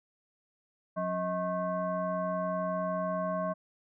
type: tone with frequency modulation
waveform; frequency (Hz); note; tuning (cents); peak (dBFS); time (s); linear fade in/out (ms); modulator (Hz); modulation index
sine; 634; D#5; +32; -29; 0.96-3.54; 20; 453; 1.1
effects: none